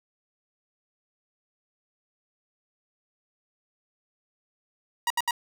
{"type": "tone bursts", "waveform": "sawtooth", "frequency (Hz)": 954, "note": "A#5", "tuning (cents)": 40, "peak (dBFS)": -19, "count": 3, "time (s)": [5.07, 5.309], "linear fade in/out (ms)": 2, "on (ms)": 33, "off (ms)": 70, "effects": []}